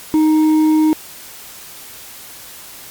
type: tone with hard clipping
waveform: sine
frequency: 311.1 Hz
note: D#4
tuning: in tune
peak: -11 dBFS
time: 0.14-0.93 s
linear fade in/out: 0 ms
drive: 4 dB
effects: white hiss -36 dBFS RMS until 2.9 s + Opus 48 kbps